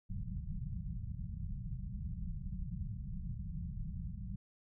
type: low-pass noise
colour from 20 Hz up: pink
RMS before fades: -41 dBFS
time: 0.09-4.36 s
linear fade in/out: 10 ms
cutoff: 200 Hz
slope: 96 dB/octave
effects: none